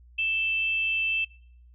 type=tone pair together; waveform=sine; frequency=2648 / 3149 Hz; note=E7 / G7; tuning=+7 / +7 cents; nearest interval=minor third; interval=300 cents; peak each=-24 / -35 dBFS; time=0.18-1.25 s; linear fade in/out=10 ms; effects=noise-tail reverb RT60 0.7 s tail -23 dB re dry + added 60 Hz sine -50 dBFS peak until 1.74 s